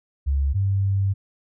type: tone pair in turn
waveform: sine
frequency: 69.3 / 98 Hz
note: C#2 / G2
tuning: 0 / 0 cents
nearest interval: tritone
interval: 600 cents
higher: second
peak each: -18 dBFS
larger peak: neither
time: 0.26-0.54 / 0.54-1.14 s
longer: second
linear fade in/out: 20 ms
effects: none